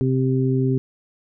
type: harmonic tone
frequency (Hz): 130.81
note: C3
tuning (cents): 0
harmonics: 1 / 2 / 3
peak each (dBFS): -19 / -22 / -24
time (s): 0.01-0.78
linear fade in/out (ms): 0
effects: none